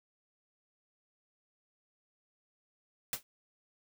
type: noise with exponential decay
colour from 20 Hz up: white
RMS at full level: -30 dBFS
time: 3.13-3.23 s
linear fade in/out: 1 ms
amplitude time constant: 20 ms
effects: none